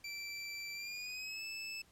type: tone with pitch glide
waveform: 25% pulse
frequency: 2339 to 2625 Hz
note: D7 to E7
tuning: -8 to -8 cents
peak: -38 dBFS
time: 0.04-1.82 s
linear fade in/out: 5 ms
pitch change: +200 cents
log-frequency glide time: 0.73-1.44 s
effects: pink hiss -67 dBFS RMS until 1.91 s + low-pass 12000 Hz 12 dB/octave